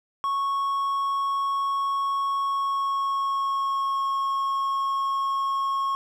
triangle tone with pitch glide, 1104 to 1092 Hz, C#6 to C#6, -7 to -26 cents, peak -21 dBFS, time 0.24-5.95 s, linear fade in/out 0 ms, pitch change -19 cents, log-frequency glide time 2.43-4 s, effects none

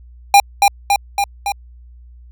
square tone with echo, 804 Hz, G5, 44 cents sharp, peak -5 dBFS, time 0.34-0.4 s, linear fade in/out 2 ms, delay 280 ms, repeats 4, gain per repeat -3 dB, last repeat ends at 1.52 s, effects added 60 Hz sine -38 dBFS peak until 2.31 s

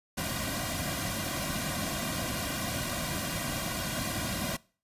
pink noise with comb filter, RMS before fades -33 dBFS, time 0.17-4.57 s, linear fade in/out 10 ms, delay 2.3 ms, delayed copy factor -1, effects noise-tail reverb RT60 0.4 s tail -23 dB re dry + resampled to 32000 Hz

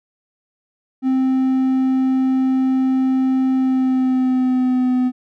triangle tone with pitch glide, 261.6 to 252.5 Hz, C4 to B3, 0 to +39 cents, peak -12 dBFS, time 1.02-5.12 s, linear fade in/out 50 ms, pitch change -61 cents, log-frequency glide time 3.55-4.94 s, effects none

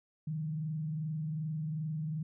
sine tone with frequency modulation, 155.56 Hz, D#3, in tune, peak -33 dBFS, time 0.27-2.23 s, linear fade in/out 5 ms, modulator 22.6 Hz, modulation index 0.4, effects none

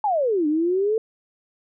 sine exponential two-way sweep, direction down then up, 880 to 293.7 to 452.1 Hz, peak -18 dBFS, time 0.04-0.98 s, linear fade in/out 2 ms, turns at 0.47 s, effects none

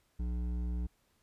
sine tone with hard clipping, 59.9 Hz, A#1, 48 cents sharp, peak -34 dBFS, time 0.19-0.87 s, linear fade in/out 10 ms, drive 10 dB, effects pink hiss -73 dBFS RMS until 1.22 s + resampled to 32000 Hz

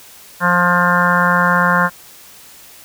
harmonic tone with a mistuned harmonic, 176.5 Hz, F3, 19 cents sharp, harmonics 1 / 3 / 4 / 5 / 6 / 7 / 8 / 9 / 10, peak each -18 / -22 / -25 / -23 / -16 / -26 / -17 / -19 / -22 dBFS, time 0.4-1.9 s, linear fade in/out 50 ms, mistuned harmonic 10, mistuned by +17 cents, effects white hiss -41 dBFS RMS until 2.84 s

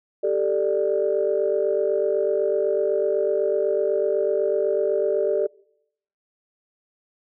sine chord, G suspended second, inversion none, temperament equal with one note detuned, 392 / 440 / 592.4 Hz, G4 / A4 / D5, 0 / 0 / +15 cents, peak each -23 dBFS, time 0.23-5.47 s, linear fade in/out 10 ms, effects noise-tail reverb RT60 0.7 s tail -23 dB re dry + tanh soft clip ceiling -10 dBFS

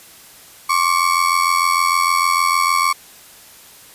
35% pulse ring-modulated tone, 1118 Hz, C#6, 14 cents sharp, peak -9 dBFS, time 0.69-2.93 s, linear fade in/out 10 ms, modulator 43.3 Hz, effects white hiss -43 dBFS RMS until 3.94 s + resampled to 32000 Hz

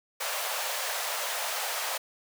pink high-pass noise, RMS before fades -32 dBFS, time 0.2-1.98 s, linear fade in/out 10 ms, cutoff 530 Hz, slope 48 dB/octave, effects none

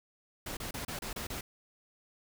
pink noise bursts, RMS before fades -39 dBFS, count 7, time 0.46-1.41 s, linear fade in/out 5 ms, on 110 ms, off 30 ms, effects none

